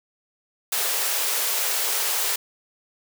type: high-pass noise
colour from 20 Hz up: white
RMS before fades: -24 dBFS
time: 0.72-2.36 s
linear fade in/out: 5 ms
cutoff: 380 Hz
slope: 96 dB/octave
effects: none